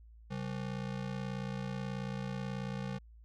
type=ring-modulated tone; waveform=square; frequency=164.81 Hz; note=E3; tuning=in tune; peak=-34 dBFS; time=0.3-2.99 s; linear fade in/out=20 ms; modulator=29.2 Hz; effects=added 56 Hz sine -53 dBFS peak until 3.24 s + low-pass 5000 Hz 12 dB/octave